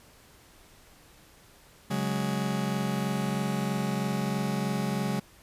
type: chord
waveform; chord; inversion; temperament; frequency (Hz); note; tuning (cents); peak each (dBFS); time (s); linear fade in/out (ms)
40% pulse; C# suspended fourth; none; just; 138.59 / 184.79 / 207.9; C#3 / F#3 / G#3; 0 / -2 / +2; -32 / -31 / -30; 1.9-5.2; 10
effects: pink hiss -56 dBFS RMS until 5.42 s + resampled to 32000 Hz